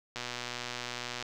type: click train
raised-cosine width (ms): 0.2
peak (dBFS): -19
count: 131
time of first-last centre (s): 0.16-1.226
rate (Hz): 122
effects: 10-bit